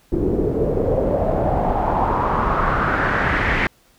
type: noise with low-pass filter sweep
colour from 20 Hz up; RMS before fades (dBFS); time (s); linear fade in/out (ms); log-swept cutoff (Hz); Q
pink; -19; 0.12-3.67; 2; 350 to 2100; 3.6
effects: pink hiss -56 dBFS RMS until 3.98 s